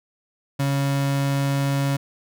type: tone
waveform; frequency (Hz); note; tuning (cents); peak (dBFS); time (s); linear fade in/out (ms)
35% pulse; 139; C#3; +5; -18; 0.59-1.97; 10
effects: none